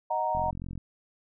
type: chord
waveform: sine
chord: D# minor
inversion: none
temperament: equal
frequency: 622.3 / 740 / 932.3 Hz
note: D#5 / F#5 / A#5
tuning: 0 / 0 / 0 cents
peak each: -32 / -31 / -28 dBFS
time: 0.1-0.51 s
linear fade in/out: 10 ms
type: click train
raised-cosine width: 5 ms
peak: -26 dBFS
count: 20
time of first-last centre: 0.35-0.777 s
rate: 44.5 Hz
effects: none